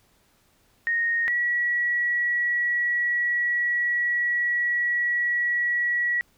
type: tone pair in turn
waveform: sine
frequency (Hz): 1860 / 1928.2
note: A#6 / B6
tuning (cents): -4 / -42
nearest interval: minor second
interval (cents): 62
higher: second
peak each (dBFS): -21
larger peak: neither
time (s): 0.87-1.28 / 1.28-6.21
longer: second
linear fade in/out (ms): 0
effects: pink hiss -63 dBFS RMS until 6.37 s